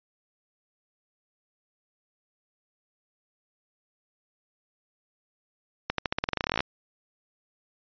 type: accelerating click train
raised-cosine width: 0.3 ms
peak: -9 dBFS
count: 19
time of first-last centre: 5.9-6.605 s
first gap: 83 ms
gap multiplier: 0.9
effects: resampled to 11025 Hz